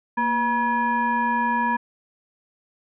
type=tone with frequency modulation; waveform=sine; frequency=961 Hz; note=B5; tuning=48 cents flat; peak=-19 dBFS; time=0.17-1.77 s; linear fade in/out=10 ms; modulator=728 Hz; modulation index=0.89; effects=none